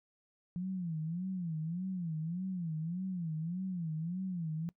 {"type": "tone with vibrato", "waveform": "sine", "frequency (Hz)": 171.9, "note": "F3", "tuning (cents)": -27, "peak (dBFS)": -34, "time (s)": [0.56, 4.69], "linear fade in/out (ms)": 0, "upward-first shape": "sine", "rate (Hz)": 1.7, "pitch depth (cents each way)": 170, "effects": ["noise-tail reverb RT60 0.1 s tail -22 dB re dry"]}